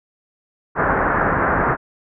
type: low-pass noise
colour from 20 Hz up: white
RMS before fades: -18 dBFS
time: 0.75-1.77 s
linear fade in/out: 50 ms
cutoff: 1700 Hz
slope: 48 dB/octave
effects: none